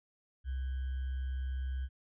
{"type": "tone with sample-and-hold", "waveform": "sine", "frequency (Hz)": 65.41, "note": "C2", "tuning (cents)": 0, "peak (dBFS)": -33, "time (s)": [0.44, 1.89], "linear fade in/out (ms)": 50, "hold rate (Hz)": 1575, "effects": ["resampled to 8000 Hz"]}